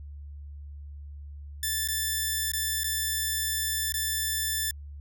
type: tone with dropouts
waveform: 5% pulse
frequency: 1760 Hz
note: A6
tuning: in tune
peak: -16 dBFS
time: 1.63-4.71 s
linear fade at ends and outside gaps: 2 ms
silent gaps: 1.876-1.885 / 2.518-2.534 / 2.835-2.842 / 3.923-3.94 s
effects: added 72 Hz sine -39 dBFS peak until 5 s